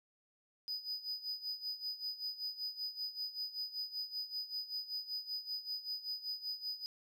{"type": "tone with tremolo", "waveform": "triangle", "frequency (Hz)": 4978, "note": "D#8", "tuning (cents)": 0, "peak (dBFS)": -35, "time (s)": [0.68, 6.86], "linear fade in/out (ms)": 0, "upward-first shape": "sine", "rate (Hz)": 5.2, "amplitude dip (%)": 80, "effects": []}